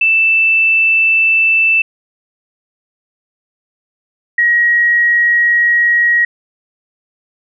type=tone pair in turn; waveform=sine; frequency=2650 / 1897.2 Hz; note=E7 / A#6; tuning=+9 / +30 cents; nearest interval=tritone; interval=579 cents; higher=first; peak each=-8 / -8 dBFS; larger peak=neither; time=0.01-1.82 / 4.38-6.25 s; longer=second; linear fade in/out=5 ms; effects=none